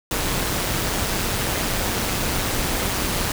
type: noise with amplitude modulation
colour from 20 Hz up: pink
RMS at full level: -21 dBFS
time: 0.11-3.32 s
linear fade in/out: 2 ms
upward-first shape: sine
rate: 190 Hz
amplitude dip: 50%
effects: none